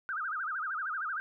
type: tone with vibrato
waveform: sine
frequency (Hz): 1396.9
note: F6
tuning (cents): 0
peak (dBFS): -32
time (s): 0.09-1.2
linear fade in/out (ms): 0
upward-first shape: sine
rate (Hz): 13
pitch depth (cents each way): 240
effects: none